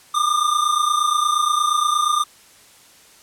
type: tone pair together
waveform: square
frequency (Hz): 1190 / 1218.5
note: D6 / D#6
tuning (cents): +22 / -37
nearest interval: unison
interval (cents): 41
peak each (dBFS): -20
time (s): 0.14-2.24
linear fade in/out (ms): 10
effects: white hiss -49 dBFS RMS until 3.22 s + low-pass 11000 Hz 12 dB/octave